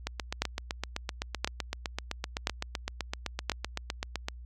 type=two click trains; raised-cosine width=0.2 ms; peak=-9 / -14 dBFS; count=4 / 34; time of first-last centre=0.42-3.497 / 0.07-4.285 s; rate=0.975 / 7.83 Hz; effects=added 60 Hz sine -42 dBFS peak until 4.45 s + MP3 96 kbps